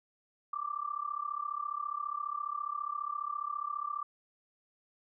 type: tone with amplitude modulation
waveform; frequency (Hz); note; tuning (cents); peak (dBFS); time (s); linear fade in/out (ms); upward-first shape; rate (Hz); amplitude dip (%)
sine; 1174.7; D6; 0; -30; 0.53-4.03; 5; sine; 34.7; 90
effects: none